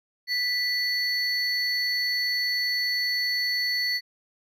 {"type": "tone pair together", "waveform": "triangle", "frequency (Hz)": [1975.5, 4435], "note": ["B6", "C#8"], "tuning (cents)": [0, 0], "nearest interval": "octave + major second", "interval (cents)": 1400, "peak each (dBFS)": -25, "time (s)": [0.27, 4.01], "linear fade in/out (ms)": 50, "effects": []}